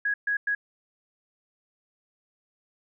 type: tone bursts at uneven times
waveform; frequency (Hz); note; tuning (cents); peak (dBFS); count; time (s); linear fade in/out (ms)
sine; 1661.2; G#6; 0; -23; 3; 0.05-0.14 / 0.27-0.37 / 0.47-0.55; 5
effects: none